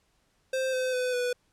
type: tone with pitch steps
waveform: square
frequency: 523.3 / 512.8 / 502.6 / 492.5 Hz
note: C5 / C5 / B4 / B4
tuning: 0 / -35 / +30 / -5 cents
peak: -27 dBFS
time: 0.53-1.33 s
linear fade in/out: 5 ms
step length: 200 ms
effects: pink hiss -70 dBFS RMS until 1.52 s + low-pass 10000 Hz 12 dB/octave